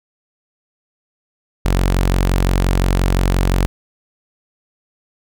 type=tone; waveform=sawtooth; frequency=45.75 Hz; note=F#1; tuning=19 cents flat; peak=-9 dBFS; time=1.65-3.66 s; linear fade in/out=0 ms; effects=none